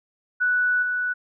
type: tone with level steps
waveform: sine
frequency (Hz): 1480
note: F#6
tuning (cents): 0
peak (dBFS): -18 / -22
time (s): 0.4-1.14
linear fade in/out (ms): 20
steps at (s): 0.82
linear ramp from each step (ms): 10
effects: none